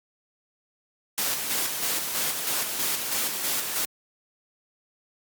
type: noise with tremolo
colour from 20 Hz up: white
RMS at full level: -26 dBFS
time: 1.18-3.85 s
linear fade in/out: 0 ms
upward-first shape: square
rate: 3.1 Hz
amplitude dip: 40%
effects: high-pass 150 Hz 12 dB/octave + Opus 48 kbps